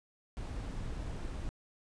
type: noise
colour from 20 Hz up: brown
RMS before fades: -39 dBFS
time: 0.37-1.49 s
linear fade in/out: 0 ms
effects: resampled to 22050 Hz